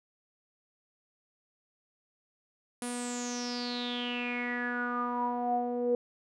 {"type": "tone with low-pass filter sweep", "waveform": "sawtooth", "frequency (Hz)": 243.5, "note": "B3", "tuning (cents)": -24, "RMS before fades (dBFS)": -33, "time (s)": [2.82, 5.95], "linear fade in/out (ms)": 2, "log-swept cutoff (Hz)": [10000, 490], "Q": 9.8, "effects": []}